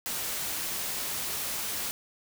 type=noise; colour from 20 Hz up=white; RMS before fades=-33 dBFS; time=0.06-1.91 s; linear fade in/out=0 ms; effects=none